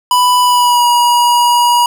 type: tone with pitch glide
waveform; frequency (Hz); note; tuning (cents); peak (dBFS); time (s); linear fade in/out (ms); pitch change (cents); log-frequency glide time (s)
square; 991 to 962.2; B5 to B5; +6 to -45; -8; 0.11-1.86; 2; -51; 0.42-0.86
effects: none